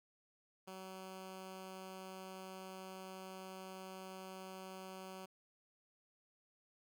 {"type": "tone", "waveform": "10% pulse", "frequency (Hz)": 188.6, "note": "F#3", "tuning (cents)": 33, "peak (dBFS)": -40, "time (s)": [0.67, 5.26], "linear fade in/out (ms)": 10, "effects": []}